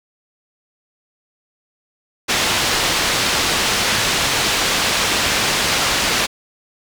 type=low-pass noise; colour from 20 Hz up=white; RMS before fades=-18 dBFS; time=2.28-6.27 s; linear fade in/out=20 ms; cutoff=4800 Hz; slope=12 dB/octave; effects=none